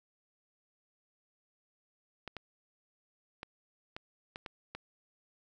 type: clicks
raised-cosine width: 0.3 ms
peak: -25 dBFS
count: 7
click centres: 2.277 / 2.367 / 3.431 / 3.965 / 4.359 / 4.462 / 4.75 s
effects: none